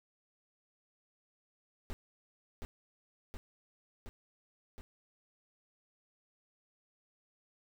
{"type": "noise with echo", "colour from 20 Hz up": "brown", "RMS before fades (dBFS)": -39, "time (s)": [1.9, 1.93], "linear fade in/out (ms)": 0, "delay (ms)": 720, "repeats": 4, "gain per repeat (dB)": -2, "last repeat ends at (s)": 4.81, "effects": []}